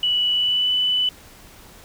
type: tone with pitch glide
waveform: sine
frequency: 2951 to 2990 Hz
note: F#7 to F#7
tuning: -5 to +17 cents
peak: -17 dBFS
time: 0.03-1.09 s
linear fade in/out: 2 ms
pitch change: +22 cents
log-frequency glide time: 0.3-0.72 s
effects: pink hiss -46 dBFS RMS until 1.84 s